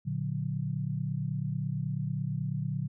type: chord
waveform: sine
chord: Bb augmented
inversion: none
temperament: just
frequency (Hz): 116.54 / 145.68 / 182.1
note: Bb2 / D3 / F#3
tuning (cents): 0 / -14 / -27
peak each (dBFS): -35 / -32 / -36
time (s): 0.05-2.88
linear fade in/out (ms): 20
effects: none